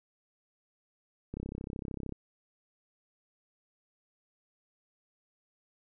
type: click train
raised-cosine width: 3 ms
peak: -25 dBFS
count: 27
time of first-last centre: 1.34-2.123 s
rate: 33.2 Hz
effects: none